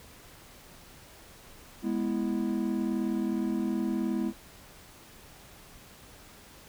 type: chord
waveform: triangle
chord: E major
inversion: first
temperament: equal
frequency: 207.7 / 246.9 / 329.6 Hz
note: G#3 / B3 / E4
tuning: 0 / 0 / 0 cents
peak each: -29 / -30 / -30 dBFS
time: 1.82-4.33 s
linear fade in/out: 50 ms
effects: pink hiss -52 dBFS RMS until 6.68 s